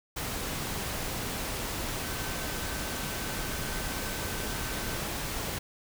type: tone in noise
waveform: sine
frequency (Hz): 1536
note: G6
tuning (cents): -36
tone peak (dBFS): -44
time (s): 2.03-4.98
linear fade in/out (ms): 10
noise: pink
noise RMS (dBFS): -34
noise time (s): 0.16-5.59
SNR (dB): -13
effects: none